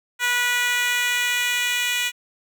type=tone with high-pass filter sweep; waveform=10% pulse; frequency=488.1 Hz; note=B4; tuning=20 cents flat; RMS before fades=-22 dBFS; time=0.19-2.12 s; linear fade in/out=50 ms; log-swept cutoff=1500 to 2500 Hz; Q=1.4; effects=none